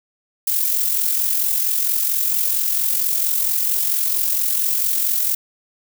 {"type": "noise with amplitude modulation", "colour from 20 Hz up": "violet", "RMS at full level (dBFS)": -17, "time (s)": [0.47, 5.35], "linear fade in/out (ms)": 5, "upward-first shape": "sine", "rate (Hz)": 44.4, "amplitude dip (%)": 50, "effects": []}